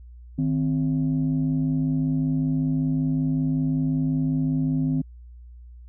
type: tone pair together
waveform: sine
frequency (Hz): 155.08 / 260.4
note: D#3 / C4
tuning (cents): -5 / -8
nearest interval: major sixth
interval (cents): 897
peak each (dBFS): -22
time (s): 0.38-5.02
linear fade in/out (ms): 10
effects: tanh soft clip ceiling -15 dBFS + added 60 Hz sine -41 dBFS peak until 5.88 s